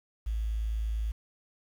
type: tone with quantisation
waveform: sine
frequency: 54.5 Hz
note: A1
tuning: 16 cents flat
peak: -28 dBFS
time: 0.26-1.12 s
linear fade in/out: 10 ms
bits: 9
effects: none